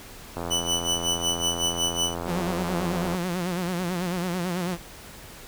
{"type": "click train", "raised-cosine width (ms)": 1, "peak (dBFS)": -17, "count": 238, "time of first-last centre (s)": [0.37, 3.148], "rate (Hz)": 85.3}
{"type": "tone with tremolo", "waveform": "25% pulse", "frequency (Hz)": 2980, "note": "F#7", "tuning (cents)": 12, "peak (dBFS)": -18, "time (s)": [0.5, 2.15], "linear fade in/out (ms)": 20, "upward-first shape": "sine", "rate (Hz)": 5.4, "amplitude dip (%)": 80}
{"type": "tone with vibrato", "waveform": "sawtooth", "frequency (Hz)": 178.2, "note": "F3", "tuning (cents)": 35, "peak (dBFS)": -22, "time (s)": [2.25, 4.78], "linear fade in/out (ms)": 50, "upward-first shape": "sine", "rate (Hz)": 9.1, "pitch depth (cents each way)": 87}
{"effects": ["pink hiss -44 dBFS RMS until 5.47 s"]}